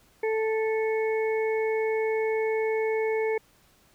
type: harmonic tone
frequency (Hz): 440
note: A4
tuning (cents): 0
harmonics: 1 / 2 / 4 / 5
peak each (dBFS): -24 / -35 / -40 / -35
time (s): 0.23-3.38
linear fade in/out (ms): 5
effects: pink hiss -61 dBFS RMS until 3.94 s